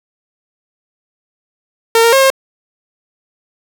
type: tone with pitch steps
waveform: sawtooth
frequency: 456.5 / 463.6 / 538 / 535 Hz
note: A#4 / A#4 / C5 / C5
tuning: -36 / -10 / +48 / +38 cents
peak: -3 dBFS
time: 1.95-2.302 s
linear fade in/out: 2 ms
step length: 88 ms
effects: 7-bit